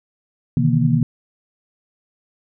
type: tone cluster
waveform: sine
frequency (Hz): 126.1 / 150.5 / 161.2 / 235.7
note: B2 / D3 / E3 / A#3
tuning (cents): +36 / +43 / -38 / +19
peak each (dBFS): -19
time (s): 0.57-1.03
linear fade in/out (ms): 2
effects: none